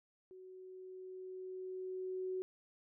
sine tone with level ramp, 372.4 Hz, F#4, 11 cents sharp, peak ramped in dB -52 to -36 dBFS, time 0.31-2.42 s, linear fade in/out 0 ms, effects none

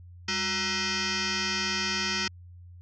sine tone with frequency modulation, 1500 Hz, F#6, 23 cents sharp, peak -26 dBFS, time 0.28-2.28 s, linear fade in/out 5 ms, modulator 567 Hz, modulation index 7.7, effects added 88 Hz sine -45 dBFS peak until 2.81 s

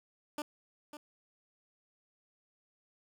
15% pulse tone with echo, 297.3 Hz, D4, 21 cents sharp, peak -29 dBFS, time 0.38-0.42 s, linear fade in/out 2 ms, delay 550 ms, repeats 1, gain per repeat -10 dB, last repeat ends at 0.97 s, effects none

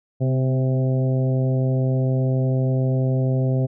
harmonic tone with a mistuned harmonic, 130.9 Hz, C3, 1 cent sharp, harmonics 1 / 2 / 3 / 4 / 5 / 6, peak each -18 / -27 / -30 / -30 / -33 / -45 dBFS, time 0.2-3.67 s, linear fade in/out 20 ms, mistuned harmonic 2, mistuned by -28 cents, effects none

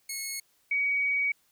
10% pulse / sine tone pair in turn, 2185 / 2259 Hz, C#7 / C#7, -26 / +32 cents, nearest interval minor second, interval 58 cents, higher second, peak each -24 dBFS, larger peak neither, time 0.09-0.4 / 0.71-1.32 s, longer second, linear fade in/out 5 ms, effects white hiss -68 dBFS RMS until 1.51 s

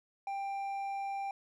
sine tone with hard clipping, 790 Hz, G5, 13 cents sharp, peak -36 dBFS, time 0.27-1.31 s, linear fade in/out 2 ms, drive 5 dB, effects none

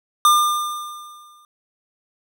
square tone with exponential decay, 1201 Hz, D6, 38 cents sharp, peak -10 dBFS, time 0.25-1.45 s, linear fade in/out 1 ms, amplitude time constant 260 ms, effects none

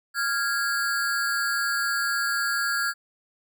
square ring-modulated tone, 1519 Hz, F#6, 45 cents sharp, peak -21 dBFS, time 0.14-2.94 s, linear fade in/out 50 ms, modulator 128 Hz, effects none

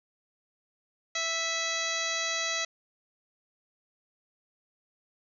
harmonic tone with a mistuned harmonic, 659.3 Hz, E5, in tune, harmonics 1 / 2 / 3 / 4 / 5 / 6 / 7 / 8 / 9 / 10, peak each -39 / -38 / -34 / -38 / -39 / -35 / -42 / -46 / -37 / -39 dBFS, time 1.15-2.65 s, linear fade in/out 5 ms, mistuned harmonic 4, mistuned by -50 cents, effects none

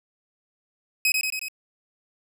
sawtooth tone with echo, 2537 Hz, D#7, 33 cents sharp, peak -15 dBFS, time 1.05-1.12 s, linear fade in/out 2 ms, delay 91 ms, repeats 4, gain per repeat -3 dB, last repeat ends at 1.484 s, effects none

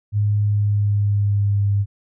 sine tone with pitch glide, 103.83 to 100.82 Hz, G#2 to G2, 0 to +49 cents, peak -15 dBFS, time 0.12-1.86 s, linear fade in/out 50 ms, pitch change -51 cents, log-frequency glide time 0.38-1.7 s, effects none

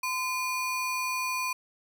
square ring-modulated tone, 1731 Hz, A6, 29 cents flat, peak -26 dBFS, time 0.03-1.53 s, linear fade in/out 5 ms, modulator 708 Hz, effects 10-bit

